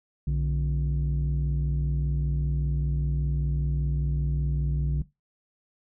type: tone pair together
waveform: sine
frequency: 61.73 / 146.83 Hz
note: B1 / D3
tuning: 0 / 0 cents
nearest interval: octave + minor third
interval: 1500 cents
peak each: -24 dBFS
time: 0.27-5.02 s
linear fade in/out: 5 ms
effects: noise-tail reverb RT60 0.2 s tail -18 dB re dry + tanh soft clip ceiling -20 dBFS